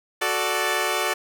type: chord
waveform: 10% pulse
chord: D major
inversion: first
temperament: equal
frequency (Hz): 370 / 440 / 587.3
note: F#4 / A4 / D5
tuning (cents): 0 / 0 / 0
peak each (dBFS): -18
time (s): 0.21-1.14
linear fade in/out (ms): 10
effects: none